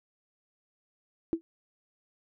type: tone with exponential decay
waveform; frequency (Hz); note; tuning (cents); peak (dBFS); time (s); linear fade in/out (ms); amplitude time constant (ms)
sine; 329.6; E4; 0; -20; 1.33-1.41; 0; 17
effects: none